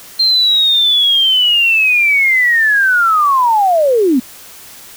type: linear sweep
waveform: sine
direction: down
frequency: 4186 to 233.1 Hz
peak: -8 dBFS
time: 0.19-4.2 s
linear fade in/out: 10 ms
effects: white hiss -36 dBFS RMS until 4.96 s